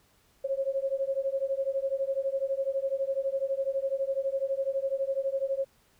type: beating tone pair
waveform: sine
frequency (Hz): 536 / 548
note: C5 / C#5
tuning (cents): +42 / -20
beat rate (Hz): 12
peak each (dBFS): -30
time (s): 0.44-5.65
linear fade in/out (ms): 10
effects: pink hiss -65 dBFS RMS until 5.99 s